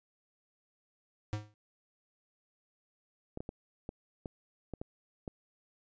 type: tone with exponential decay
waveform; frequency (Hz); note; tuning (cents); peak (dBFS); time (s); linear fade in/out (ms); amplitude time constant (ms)
square; 105.6; G#2; +29; -30; 1.33-1.54; 0; 44
type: clicks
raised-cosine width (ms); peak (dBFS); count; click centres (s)
2; -26; 8; 3.374 / 3.405 / 3.491 / 3.891 / 4.258 / 4.737 / 4.815 / 5.278
effects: resampled to 16000 Hz